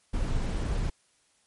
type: noise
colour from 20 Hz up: brown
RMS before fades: -28 dBFS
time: 0.13-0.9 s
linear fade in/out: 10 ms
effects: white hiss -67 dBFS RMS until 1.46 s + MP3 48 kbps